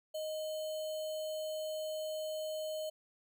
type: tone with sample-and-hold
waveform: sine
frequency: 622.3 Hz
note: D#5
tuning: in tune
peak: -36 dBFS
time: 0.14-2.9 s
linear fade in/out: 10 ms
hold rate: 3675 Hz
effects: none